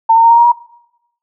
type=tone with pitch steps; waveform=sine; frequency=903 / 913 / 923 / 933.2 / 943.5 / 953.9 Hz; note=A5 / A#5 / A#5 / A#5 / A#5 / A#5; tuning=+45 / -36 / -17 / +2 / +21 / +40 cents; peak=-4 dBFS; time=0.09-0.522 s; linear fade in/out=10 ms; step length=72 ms; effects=noise-tail reverb RT60 0.8 s tail -20 dB re dry